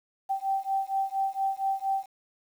sine beating tone pair, 776 / 780.3 Hz, G5 / G5, -18 / -8 cents, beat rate 4.3 Hz, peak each -29 / -29 dBFS, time 0.29-2.06 s, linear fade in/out 20 ms, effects 9-bit

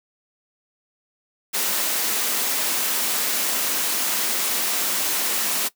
white high-pass noise, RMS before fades -23 dBFS, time 1.53-5.69 s, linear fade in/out 20 ms, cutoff 190 Hz, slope 48 dB/octave, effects noise-tail reverb RT60 0.1 s tail -18 dB re dry

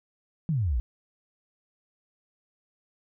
sine exponential sweep, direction down, 174.61 to 52.6 Hz, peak -23 dBFS, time 0.49-0.8 s, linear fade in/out 0 ms, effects none

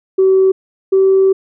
sine tone pair in turn, 380.7 / 384.2 Hz, F#4 / G4, +49 / -35 cents, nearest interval unison, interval 16 cents, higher second, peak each -6 dBFS, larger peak neither, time 0.18-0.52 / 0.92-1.33 s, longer second, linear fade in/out 10 ms, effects tanh soft clip ceiling -3 dBFS

